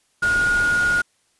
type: tone in noise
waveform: sine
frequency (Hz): 1435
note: F6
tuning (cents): +47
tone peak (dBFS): -16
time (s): 0.22-1.02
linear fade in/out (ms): 10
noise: pink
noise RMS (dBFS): -30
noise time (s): 0.22-1.02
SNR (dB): +11
effects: white hiss -64 dBFS RMS until 1.39 s + resampled to 24000 Hz